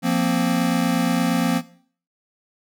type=chord; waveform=square; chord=F suspended fourth; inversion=none; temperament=equal; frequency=174.61 / 233.1 / 261.6 Hz; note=F3 / Bb3 / C4; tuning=0 / 0 / 0 cents; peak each=-23 dBFS; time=0.02-1.62 s; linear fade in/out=50 ms; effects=noise-tail reverb RT60 0.5 s tail -17 dB re dry